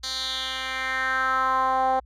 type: tone with band-pass filter sweep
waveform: 10% pulse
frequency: 261.6 Hz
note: C4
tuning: in tune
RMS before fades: -25 dBFS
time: 0.03-2 s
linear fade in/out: 10 ms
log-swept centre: 4800 to 700 Hz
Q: 3.4
effects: added 60 Hz sine -48 dBFS peak until 2.05 s